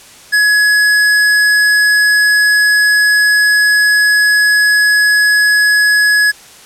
square tone, 1685 Hz, G#6, 25 cents sharp, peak -8 dBFS, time 0.32-6.32 s, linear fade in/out 20 ms, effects white hiss -38 dBFS RMS until 6.65 s + low-pass 10000 Hz 12 dB/octave

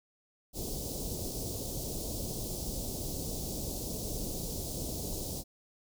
pink band-stop noise, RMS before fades -37 dBFS, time 0.53-5.44 s, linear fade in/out 50 ms, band 620 to 4600 Hz, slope 24 dB/octave, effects none

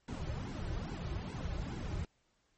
brown noise with flanger, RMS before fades -39 dBFS, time 0.08-2.05 s, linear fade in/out 2 ms, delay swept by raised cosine 1.6 to 4.4 ms, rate 2.4 Hz, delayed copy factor -0.95, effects pink hiss -75 dBFS RMS until 2.57 s + MP3 32 kbps

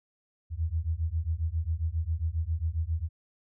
sine beating tone pair, 77.78 / 85.18 Hz, D#2 / F2, 0 / -43 cents, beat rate 7.4 Hz, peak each -30 dBFS, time 0.5-3.09 s, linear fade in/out 50 ms, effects none

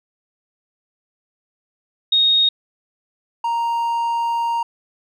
sine / triangle tone pair in turn, 3729 / 932.2 Hz, A#7 / A#5, 0 / 0 cents, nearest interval 2 octaves, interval 2400 cents, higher first, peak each -12 / -16 dBFS, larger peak first, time 2.12-2.49 / 3.44-4.63 s, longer second, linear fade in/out 5 ms, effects none

